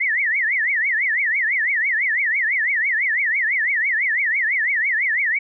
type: tone with vibrato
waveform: sine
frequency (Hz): 1975.5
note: B6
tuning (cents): 0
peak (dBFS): -17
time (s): 0-5.39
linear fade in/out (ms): 10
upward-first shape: triangle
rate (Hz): 6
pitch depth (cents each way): 270
effects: none